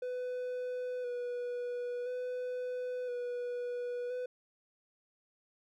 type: tone with vibrato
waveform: triangle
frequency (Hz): 493.9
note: B4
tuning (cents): 0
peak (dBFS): -33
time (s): 0.02-4.26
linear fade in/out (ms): 5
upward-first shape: square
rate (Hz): 0.49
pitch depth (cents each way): 20
effects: none